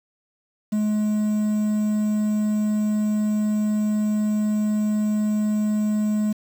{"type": "tone with quantisation", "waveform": "triangle", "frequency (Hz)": 212, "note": "G#3", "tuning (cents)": 36, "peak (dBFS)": -17, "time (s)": [0.72, 6.33], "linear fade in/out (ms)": 10, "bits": 7, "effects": []}